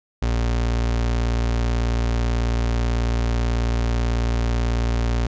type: tone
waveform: 35% pulse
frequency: 58.27 Hz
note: A#1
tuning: in tune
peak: -17 dBFS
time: 0.22-5.27 s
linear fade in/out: 5 ms
effects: resampled to 16000 Hz